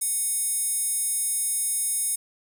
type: tone with high-pass filter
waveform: square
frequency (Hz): 740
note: F#5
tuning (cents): 0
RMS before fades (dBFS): -26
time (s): 0.01-2.16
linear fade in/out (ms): 10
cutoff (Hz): 9200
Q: 4.6
effects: none